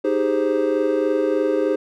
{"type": "chord", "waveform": "triangle", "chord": "Ab major seventh", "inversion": "second", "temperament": "equal", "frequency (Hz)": [311.1, 392, 415.3, 523.3], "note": ["Eb4", "G4", "Ab4", "C5"], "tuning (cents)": [0, 0, 0, 0], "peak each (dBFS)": [-21, -22, -21, -20], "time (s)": [0.04, 1.76], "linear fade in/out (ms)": 10, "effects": []}